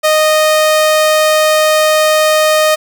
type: tone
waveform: sawtooth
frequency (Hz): 619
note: D#5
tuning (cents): -9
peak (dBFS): -4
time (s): 0.03-2.76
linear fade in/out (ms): 20
effects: none